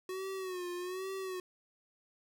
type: tone with vibrato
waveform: square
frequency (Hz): 368.8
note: F#4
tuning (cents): -6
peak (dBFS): -38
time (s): 0.09-1.4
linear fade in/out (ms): 2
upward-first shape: sine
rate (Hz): 1.2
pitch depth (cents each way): 75
effects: none